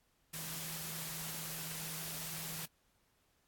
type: tone in noise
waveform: sine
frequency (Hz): 161.1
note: E3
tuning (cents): -39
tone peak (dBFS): -49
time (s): 0.33-2.66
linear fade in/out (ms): 10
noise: white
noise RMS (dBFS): -43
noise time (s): 0.33-2.66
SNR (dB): -9
effects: pink hiss -75 dBFS RMS until 3.47 s + AAC 64 kbps